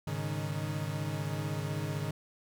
40% pulse chord, Ab suspended fourth, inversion none, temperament equal with one note detuned, 103.83 / 138.59 / 154.4 Hz, Ab2 / Db3 / Eb3, 0 / 0 / -13 cents, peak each -37 / -37 / -35 dBFS, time 0.07-2.11 s, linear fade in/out 5 ms, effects none

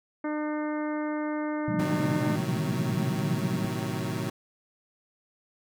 harmonic tone, 302.1 Hz, D4, 49 cents sharp, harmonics 1 / 2 / 3 / 4 / 5 / 6 / 7, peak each -29 / -35 / -39 / -41 / -43 / -45 / -46 dBFS, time 0.24-2.36 s, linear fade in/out 5 ms
pink band-pass noise, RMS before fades -31 dBFS, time 1.68-3.65 s, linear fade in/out 2 ms, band 130 to 220 Hz, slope 48 dB/octave
25% pulse chord, A diminished seventh, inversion none, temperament equal with one note detuned, 110 / 128.57 / 155.56 / 185 Hz, A2 / C3 / Eb3 / Gb3, 0 / -30 / 0 / 0 cents, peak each -31 dBFS, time 1.79-4.3 s, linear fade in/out 5 ms
effects none

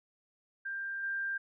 sine tone with level steps, 1588 Hz, G6, 22 cents sharp, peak -35 / -32 dBFS, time 0.65-1.38 s, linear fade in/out 10 ms, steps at 1.03 s, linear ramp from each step 5 ms, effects none

